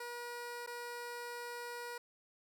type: tone with dropouts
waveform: 15% pulse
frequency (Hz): 480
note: B4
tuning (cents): -49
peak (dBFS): -36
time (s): 0-1.98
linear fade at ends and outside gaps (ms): 5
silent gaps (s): 0.664-0.673
effects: none